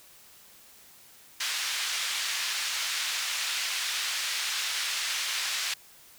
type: band-pass noise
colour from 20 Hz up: white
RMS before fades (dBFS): -31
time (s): 1.4-5.74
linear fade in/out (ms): 5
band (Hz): 1600 to 4900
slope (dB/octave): 12
effects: white hiss -54 dBFS RMS until 6.18 s

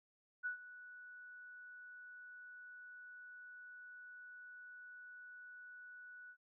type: tone with ADSR envelope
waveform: sine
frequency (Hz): 1476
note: F#6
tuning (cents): -5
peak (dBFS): -36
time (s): 0.43-6.37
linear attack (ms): 29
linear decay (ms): 110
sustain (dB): -16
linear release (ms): 72
effects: none

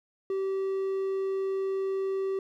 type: tone with hard clipping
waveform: triangle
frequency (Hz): 386.1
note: G4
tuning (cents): -26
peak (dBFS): -28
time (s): 0.3-2.39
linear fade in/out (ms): 2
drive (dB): 6
effects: none

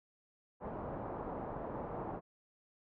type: low-pass noise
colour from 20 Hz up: white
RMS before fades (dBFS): -42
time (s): 0.6-2.21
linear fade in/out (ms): 50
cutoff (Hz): 930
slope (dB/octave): 24
effects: none

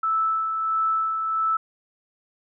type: tone with tremolo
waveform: sine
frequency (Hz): 1314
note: E6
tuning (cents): -6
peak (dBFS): -19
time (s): 0.03-1.57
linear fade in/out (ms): 5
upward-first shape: sine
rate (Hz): 1.5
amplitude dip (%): 40
effects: none

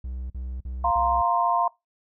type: tone bursts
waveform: triangle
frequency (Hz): 63.2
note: B1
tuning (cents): +41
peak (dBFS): -28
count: 4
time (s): 0.04-1.215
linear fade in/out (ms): 5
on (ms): 260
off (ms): 45
type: chord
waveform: sine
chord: F suspended fourth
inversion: none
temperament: equal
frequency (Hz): 698.5 / 932.3 / 1046.5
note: F5 / Bb5 / C6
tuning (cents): 0 / 0 / 0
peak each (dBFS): -24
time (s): 0.84-1.68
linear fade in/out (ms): 5
effects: noise-tail reverb RT60 0.2 s tail -23 dB re dry

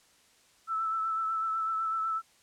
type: tone with vibrato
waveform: sine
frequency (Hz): 1318.5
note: E6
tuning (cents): 0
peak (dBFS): -28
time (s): 0.67-2.22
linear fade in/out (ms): 50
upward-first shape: triangle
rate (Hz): 8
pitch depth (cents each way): 29
effects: white hiss -63 dBFS RMS until 2.42 s + low-pass 9000 Hz 12 dB/octave

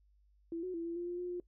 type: tone with pitch steps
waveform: sine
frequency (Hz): 333.8 / 366.9 / 334.7 / 337.8 / 348.3 / 351.4 / 356.8 / 354.2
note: E4 / F#4 / E4 / E4 / F4 / F4 / F4 / F4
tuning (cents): +22 / -15 / +26 / +42 / -5 / +11 / +37 / +24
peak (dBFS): -36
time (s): 0.52-1.4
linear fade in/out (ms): 2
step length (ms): 110
effects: noise-tail reverb RT60 0.1 s tail -21 dB re dry + added 50 Hz sine -65 dBFS peak until 1.47 s

